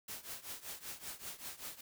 white noise with tremolo, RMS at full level -43 dBFS, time 0.08-1.81 s, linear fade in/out 5 ms, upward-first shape triangle, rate 5.2 Hz, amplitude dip 90%, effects none

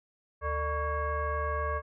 sine tone with frequency modulation, 596 Hz, D5, 25 cents sharp, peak -28 dBFS, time 0.41-1.82 s, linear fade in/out 50 ms, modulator 522 Hz, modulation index 1.7, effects none

